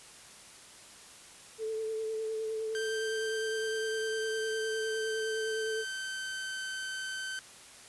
sine tone with vibrato, 440 Hz, A4, in tune, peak -32 dBFS, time 1.58-5.85 s, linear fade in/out 50 ms, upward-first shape triangle, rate 9.8 Hz, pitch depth 26 cents each way
sawtooth tone with pitch glide, 1568 to 1539.3 Hz, G6 to G6, 0 to -32 cents, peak -32 dBFS, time 2.75-7.39 s, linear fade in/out 0 ms, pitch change -32 cents, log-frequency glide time 3.77-6.64 s
effects white hiss -52 dBFS RMS until 7.88 s + resampled to 24000 Hz

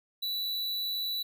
square tone, 3951 Hz, B7, in tune, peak -31 dBFS, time 0.22-1.23 s, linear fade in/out 10 ms, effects none

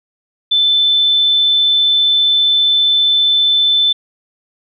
sine tone, 3525 Hz, A7, 2 cents sharp, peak -9 dBFS, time 0.51-3.93 s, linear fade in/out 10 ms, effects none

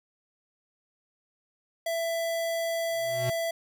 square tone, 665 Hz, E5, 15 cents sharp, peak -28 dBFS, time 1.86-3.51 s, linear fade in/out 5 ms
square tone with exponential growth, 123.47 Hz, B2, in tune, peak -27 dBFS, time 2.9-3.3 s, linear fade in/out 5 ms, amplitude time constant 86 ms
effects none

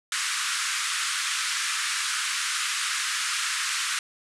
pink band-pass noise, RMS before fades -28 dBFS, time 0.12-3.99 s, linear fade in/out 2 ms, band 1200 to 10000 Hz, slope 48 dB/octave, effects none

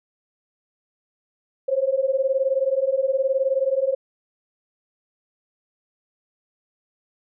sine beating tone pair, 523.3 / 542.3 Hz, C5 / C#5, 0 / -38 cents, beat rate 19 Hz, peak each -22 / -21 dBFS, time 1.68-3.95 s, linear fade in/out 10 ms, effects none

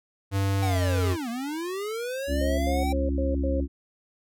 square tone with pitch glide, 98 to 90.91 Hz, G2 to F#2, 0 to -30 cents, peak -23 dBFS, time 0.31-1.17 s, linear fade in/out 50 ms, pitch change -130 cents, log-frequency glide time 0.64-0.76 s
square linear two-way sweep, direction down then up, 784 to 225 to 784 Hz, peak -30 dBFS, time 0.62-2.93 s, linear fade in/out 10 ms, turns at 1.29 s
harmonic tone, 69.3 Hz, C#2, in tune, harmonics 1 / 3 / 4 / 5, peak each -25 / -38 / -29 / -35 dBFS, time 2.27-3.68 s, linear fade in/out 50 ms
sine tone bursts, 539 Hz, C#5, 49 cents flat, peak -28 dBFS, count 5, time 2.41-3.604 s, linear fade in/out 5 ms, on 170 ms, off 86 ms
effects none

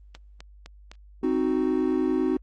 click train, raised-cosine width 0.2 ms, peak -24 dBFS, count 4, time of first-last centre 0.15-0.915 s, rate 3.92 Hz
triangle chord, C diminished, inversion none, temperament equal, 261.6 / 311.1 / 370 Hz, C4 / Eb4 / Gb4, 0 / 0 / 0 cents, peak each -24 dBFS, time 1.23-2.37 s, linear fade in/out 5 ms
effects added 50 Hz sine -47 dBFS peak until 2.42 s + Opus 24 kbps

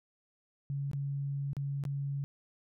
sine tone with dropouts, 140 Hz, C#3, 18 cents sharp, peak -32 dBFS, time 0.7-2.24 s, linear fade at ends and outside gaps 0 ms, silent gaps 0.914-0.933 / 1.532-1.567 / 1.838-1.852 s, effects none

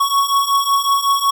square beating tone pair, 1108.7 / 1114.1 Hz, C#6 / C#6, 0 / +8 cents, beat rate 5.4 Hz, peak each -19 / -16 dBFS, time 0-1.31 s, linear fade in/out 10 ms, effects none

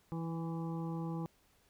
harmonic tone with a mistuned harmonic, 164.81 Hz, E3, in tune, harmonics 1 / 2 / 3 / 5 / 6 / 7, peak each -37 / -43 / -49 / -49 / -53 / -55 dBFS, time 0.12-1.26 s, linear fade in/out 0 ms, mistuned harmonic 6, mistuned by +32 cents, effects pink hiss -70 dBFS RMS until 1.69 s

